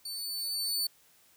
sawtooth tone with level ramp, 4502 Hz, C#8, 26 cents sharp, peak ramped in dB -34 to -25 dBFS, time 0.05-0.87 s, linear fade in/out 5 ms, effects white hiss -63 dBFS RMS until 1.36 s

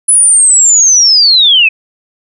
sine linear sweep, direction down, 10090 to 2489 Hz, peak -3 dBFS, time 0.08-1.69 s, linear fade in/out 10 ms, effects none

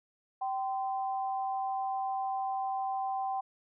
sine tone pair together, 774 / 1033.2 Hz, G5 / C6, -22 / -22 cents, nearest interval perfect fourth, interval 500 cents, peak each -31 / -39 dBFS, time 0.41-3.41 s, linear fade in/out 10 ms, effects none

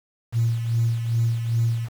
sine tone with tremolo, 115.9 Hz, A#2, 10 cents flat, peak -16 dBFS, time 0.32-1.89 s, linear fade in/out 50 ms, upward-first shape sine, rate 2.5 Hz, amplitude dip 60%, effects tanh soft clip ceiling -13 dBFS + 7-bit

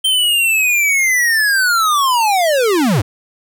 square linear sweep, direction down, 3136 to 84 Hz, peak -12 dBFS, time 0.04-3.02 s, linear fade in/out 10 ms, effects none

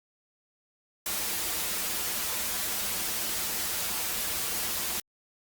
white noise with comb filter, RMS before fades -31 dBFS, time 1.06-5 s, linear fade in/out 2 ms, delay 7.4 ms, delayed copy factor -0.65, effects Opus 48 kbps

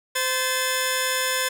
10% pulse tone pair together, 516.7 / 1738 Hz, C5 / A6, -22 / -22 cents, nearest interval octave + major sixth, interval 2100 cents, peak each -16 dBFS, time 0.15-1.49 s, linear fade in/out 10 ms, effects none

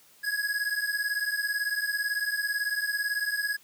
square beating tone pair, 1661.2 / 1679.2 Hz, G#6 / G#6, 0 / +19 cents, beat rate 18 Hz, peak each -30 / -32 dBFS, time 0.23-3.57 s, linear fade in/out 20 ms, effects white hiss -58 dBFS RMS until 3.63 s + high-pass 100 Hz 12 dB/octave

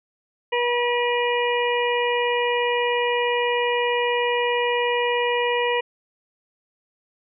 harmonic tone, 483.1 Hz, B4, 38 cents flat, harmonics 1 / 2 / 4 / 5 / 6, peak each -22 / -25 / -28 / -29 / -30 dBFS, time 0.52-5.81 s, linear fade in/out 10 ms, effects none

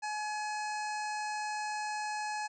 harmonic tone, 847 Hz, G#5, 34 cents sharp, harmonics 1 / 2 / 3 / 5 / 6 / 7 / 8 / 9 / 10, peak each -35 / -41 / -45 / -49 / -51 / -52 / -53 / -54 / -55 dBFS, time 0.02-2.48 s, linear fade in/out 20 ms, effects none

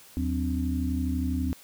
sine tone cluster, 78.2 / 183.1 / 257.6 / 289.8 Hz, D#2 / F#3 / C4 / D4, +9 / -18 / -27 / -23 cents, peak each -28 / -35 / -29 / -36 dBFS, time 0.17-1.53 s, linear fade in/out 0 ms, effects white hiss -52 dBFS RMS until 1.63 s

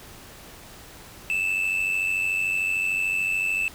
triangle tone with amplitude modulation, 2637 Hz, E7, in tune, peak -18 dBFS, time 1.3-3.68 s, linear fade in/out 0 ms, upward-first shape sine, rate 93.5 Hz, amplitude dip 60%, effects pink hiss -45 dBFS RMS until 3.74 s

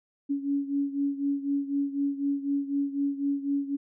sine beating tone pair, 280 / 284 Hz, C#4 / C#4, +18 / +42 cents, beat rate 4 Hz, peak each -27 / -31 dBFS, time 0.29-3.77 s, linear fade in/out 20 ms, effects none

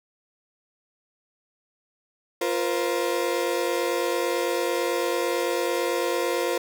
35% pulse chord, F suspended fourth, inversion none, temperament equal with one note detuned, 349.2 / 474.3 / 523.3 Hz, F4 / Bb4 / C5, 0 / +30 / 0 cents, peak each -26 dBFS, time 2.41-6.58 s, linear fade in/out 5 ms, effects none

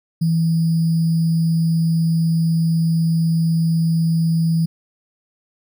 sine tone with sample-and-hold, 164 Hz, E3, 9 cents flat, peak -14 dBFS, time 0.21-4.66 s, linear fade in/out 10 ms, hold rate 4900 Hz, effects none

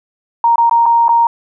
sine tone with dropouts, 932.3 Hz, A#5, in tune, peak -7 dBFS, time 0.44-1.27 s, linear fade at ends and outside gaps 2 ms, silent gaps 0.558-0.581 / 0.696-0.711 / 0.858-0.862 / 1.082-1.091 s, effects none

